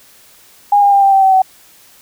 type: tone with pitch steps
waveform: sine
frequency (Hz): 817 / 806.7 / 796.5 / 786.4 / 776.5 / 766.7 / 757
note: G#5 / G5 / G5 / G5 / G5 / G5 / F#5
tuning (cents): -29 / +49 / +27 / +5 / -17 / -39 / +39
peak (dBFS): -6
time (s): 0.72-1.42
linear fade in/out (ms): 5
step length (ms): 100
effects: white hiss -45 dBFS RMS until 2.01 s